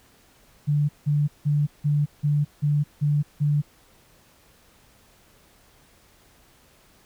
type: tone bursts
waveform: sine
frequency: 146.83 Hz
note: D3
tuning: in tune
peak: -18 dBFS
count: 8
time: 0.67-3.62 s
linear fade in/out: 20 ms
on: 220 ms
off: 170 ms
effects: pink hiss -57 dBFS RMS until 7.05 s